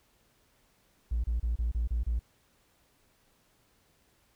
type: tone bursts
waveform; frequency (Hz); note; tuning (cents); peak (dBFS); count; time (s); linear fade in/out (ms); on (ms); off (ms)
triangle; 57.9; A#1; -11; -23; 7; 1.11-2.194; 10; 130; 29
effects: tanh soft clip ceiling -23 dBFS + pink hiss -68 dBFS RMS until 4.35 s